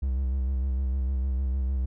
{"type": "tone with vibrato", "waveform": "triangle", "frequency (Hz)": 65.5, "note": "C2", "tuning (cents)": 2, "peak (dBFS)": -22, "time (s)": [0.02, 1.86], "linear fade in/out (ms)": 10, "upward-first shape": "square", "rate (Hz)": 6.6, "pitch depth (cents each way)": 49, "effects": []}